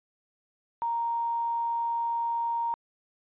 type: tone with quantisation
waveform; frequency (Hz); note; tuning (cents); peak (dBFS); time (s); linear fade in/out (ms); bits
sine; 932.3; A#5; 0; -26; 0.82-2.74; 0; 9
effects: resampled to 8000 Hz